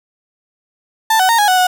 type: tone with pitch steps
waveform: 35% pulse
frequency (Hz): 887 / 749 / 923 / 829 / 741 / 733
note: A5 / F#5 / A#5 / G#5 / F#5 / F#5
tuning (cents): +14 / +21 / -17 / -3 / +2 / -16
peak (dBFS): -8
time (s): 1.1-1.67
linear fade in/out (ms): 5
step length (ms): 95
effects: none